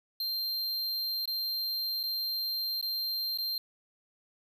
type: tone with dropouts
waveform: square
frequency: 4168 Hz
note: C8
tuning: 7 cents flat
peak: -31 dBFS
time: 0.2-3.58 s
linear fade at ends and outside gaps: 2 ms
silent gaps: 1.256-1.276 / 2.031-2.036 / 2.813-2.826 / 3.375-3.385 s
effects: none